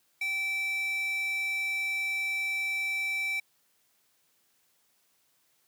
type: tone with high-pass filter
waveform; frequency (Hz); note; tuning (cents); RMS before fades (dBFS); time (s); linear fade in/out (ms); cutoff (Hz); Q
square; 775; G5; -20; -31; 0.21-3.4; 5; 2200; 6.3
effects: white hiss -70 dBFS RMS until 5.67 s + high-pass 100 Hz 12 dB/octave